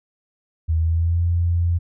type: tone with pitch glide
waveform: sine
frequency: 80.6 to 85.89 Hz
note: E2 to F2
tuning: -38 to -28 cents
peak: -16 dBFS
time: 0.68-1.79 s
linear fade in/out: 20 ms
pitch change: +110 cents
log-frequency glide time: 0.78-1.22 s
effects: none